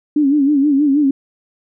sine tone with vibrato, 285.4 Hz, D4, 49 cents flat, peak -10 dBFS, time 0.16-1.11 s, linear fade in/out 5 ms, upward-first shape sine, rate 6.3 Hz, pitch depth 100 cents each way, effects none

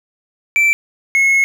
triangle tone pair in turn, 2334 / 2177 Hz, D7 / C#7, -11 / -32 cents, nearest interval minor second, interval 121 cents, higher first, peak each -8 dBFS, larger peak neither, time 0.56-0.73 / 1.15-1.44 s, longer second, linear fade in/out 0 ms, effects none

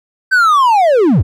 triangle linear sweep, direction down, 1564 to 59.4 Hz, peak -5 dBFS, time 0.31-1.23 s, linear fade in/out 20 ms, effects none

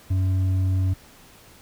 sine tone with hard clipping, 93.7 Hz, F#2, 22 cents sharp, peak -20 dBFS, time 0.1-0.94 s, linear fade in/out 10 ms, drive 4 dB, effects pink hiss -50 dBFS RMS until 1.61 s

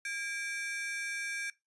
45% pulse ring-modulated tone, 1975.5 Hz, B6, in tune, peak -32 dBFS, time 0.05-1.5 s, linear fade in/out 2 ms, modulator 354 Hz, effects noise-tail reverb RT60 0.2 s tail -20 dB re dry + resampled to 24000 Hz

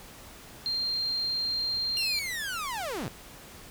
sine tone, 4186 Hz, C8, in tune, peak -27 dBFS, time 0.66-2.19 s, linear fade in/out 0 ms
sawtooth linear sweep, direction down, 2831 to 96.2 Hz, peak -28 dBFS, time 1.97-3.08 s, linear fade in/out 0 ms
effects pink hiss -48 dBFS RMS until 3.7 s

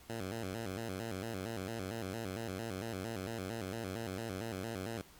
10% pulse tone with vibrato, 103.83 Hz, G#2, in tune, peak -30 dBFS, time 0.09-5.02 s, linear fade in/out 10 ms, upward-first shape square, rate 4.4 Hz, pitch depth 170 cents each way, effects pink hiss -59 dBFS RMS until 5.19 s + MP3 96 kbps

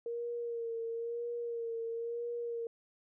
sine tone with vibrato, 466.2 Hz, A#4, in tune, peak -35 dBFS, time 0.06-2.67 s, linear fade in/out 2 ms, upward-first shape sine, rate 1 Hz, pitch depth 33 cents each way, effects none

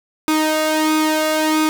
sawtooth tone with flanger, 311.1 Hz, D#4, in tune, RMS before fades -17 dBFS, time 0.28-1.69 s, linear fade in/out 0 ms, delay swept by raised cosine 0.82 to 1.46 ms, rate 1.5 Hz, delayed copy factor +0.65, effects none

